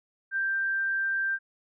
sine tone, 1576 Hz, G6, 9 cents sharp, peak -25 dBFS, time 0.31-1.39 s, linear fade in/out 50 ms, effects none

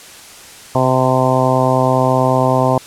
harmonic tone, 129.3 Hz, C3, 20 cents flat, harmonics 1 / 2 / 3 / 4 / 5 / 6 / 7 / 8, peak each -17 / -19 / -22 / -19 / -17 / -21 / -19 / -21 dBFS, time 0.75-2.78 s, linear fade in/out 2 ms, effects white hiss -37 dBFS RMS until 2.86 s + low-pass 10000 Hz 12 dB/octave

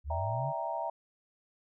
sine linear sweep, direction up, 66 to 149 Hz, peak -33 dBFS, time 0.04-0.53 s, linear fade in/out 50 ms
sine chord, E half-diminished seventh, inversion third, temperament equal, 587.3 / 659.3 / 784 / 932.3 Hz, D5 / E5 / G5 / Bb5, 0 / 0 / 0 / 0 cents, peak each -42 / -36 / -39 / -36 dBFS, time 0.1-0.9 s, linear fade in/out 5 ms
effects none

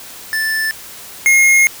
square tone pair in turn, 1760 / 2149 Hz, A6 / C7, 0 / +46 cents, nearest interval minor third, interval 346 cents, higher second, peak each -16 / -8 dBFS, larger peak second, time 0.33-0.71 / 1.26-1.67 s, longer second, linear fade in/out 0 ms, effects white hiss -34 dBFS RMS until 1.8 s

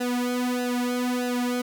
sawtooth tone with flanger, 246.9 Hz, B3, in tune, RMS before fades -26 dBFS, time 0-1.62 s, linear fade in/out 10 ms, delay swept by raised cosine 0.89 to 2.99 ms, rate 1.6 Hz, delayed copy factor -1, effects none

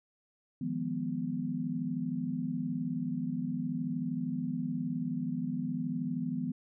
sine chord, F half-diminished seventh, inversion third, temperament equal with one note detuned, 155.56 / 174.61 / 207.7 / 248.2 Hz, Eb3 / F3 / Ab3 / Cb4, 0 / 0 / 0 / +9 cents, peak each -39 / -37 / -40 / -34 dBFS, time 0.61-6.52 s, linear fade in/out 5 ms, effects none

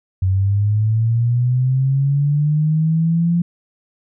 sine linear sweep, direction up, 92.5 to 173.4 Hz, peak -13 dBFS, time 0.22-3.42 s, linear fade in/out 5 ms, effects none

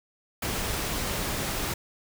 pink noise, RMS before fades -30 dBFS, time 0.42-1.74 s, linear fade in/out 5 ms, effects none

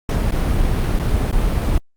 brown noise with dropouts, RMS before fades -17 dBFS, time 0.09-1.78 s, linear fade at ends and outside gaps 2 ms, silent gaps 0.31-0.32 / 0.991-0.996 / 1.314-1.326 s, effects Opus 48 kbps

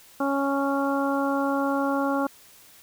harmonic tone, 277.2 Hz, C#4, in tune, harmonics 1 / 2 / 3 / 4 / 5, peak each -25 / -28 / -30 / -31 / -32 dBFS, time 0.2-2.27 s, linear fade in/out 5 ms, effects white hiss -52 dBFS RMS until 2.82 s

